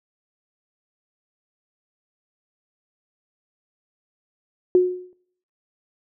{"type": "tone with exponential decay", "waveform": "sine", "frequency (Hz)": 363.3, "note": "F#4", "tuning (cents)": -32, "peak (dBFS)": -9, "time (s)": [4.75, 5.13], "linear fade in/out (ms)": 1, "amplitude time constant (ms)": 82, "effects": ["noise-tail reverb RT60 0.7 s tail -22 dB re dry"]}